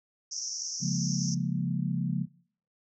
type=band-pass noise; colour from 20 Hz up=white; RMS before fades=-36 dBFS; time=0.31-1.35 s; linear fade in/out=10 ms; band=5400 to 6200 Hz; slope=96 dB/octave
type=chord; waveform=sine; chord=Bb minor seventh; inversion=first; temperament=equal with one note detuned; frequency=138.59 / 174.61 / 207.7 / 233.9 Hz; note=Db3 / F3 / Ab3 / Bb3; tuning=0 / 0 / 0 / +6 cents; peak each=-31 / -30 / -36 / -36 dBFS; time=0.8-2.27 s; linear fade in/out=50 ms
effects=noise-tail reverb RT60 0.5 s tail -20 dB re dry